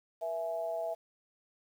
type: tone with amplitude modulation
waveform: sine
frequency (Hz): 659.3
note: E5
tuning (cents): 0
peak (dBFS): -29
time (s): 0.21-0.95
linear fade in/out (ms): 20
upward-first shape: sine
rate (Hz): 179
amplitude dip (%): 75
effects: 10-bit